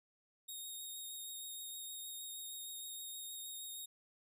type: tone with vibrato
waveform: 10% pulse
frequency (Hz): 3729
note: A#7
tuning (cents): 0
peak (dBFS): -38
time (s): 0.48-3.86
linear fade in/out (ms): 10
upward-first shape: triangle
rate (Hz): 6.4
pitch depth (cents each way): 17
effects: none